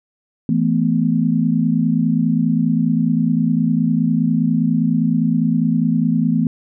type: chord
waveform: sine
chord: E suspended fourth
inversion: none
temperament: equal with one note detuned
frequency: 164.81 / 220 / 249.8 Hz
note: E3 / A3 / B3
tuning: 0 / 0 / +20 cents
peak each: -18 dBFS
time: 0.49-6.47 s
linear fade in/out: 2 ms
effects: none